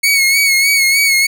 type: tone with vibrato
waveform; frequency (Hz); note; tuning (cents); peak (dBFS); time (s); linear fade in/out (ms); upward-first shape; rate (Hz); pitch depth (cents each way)
sawtooth; 2207; C#7; -8; -6; 0.03-1.27; 10; sine; 3.3; 47
effects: none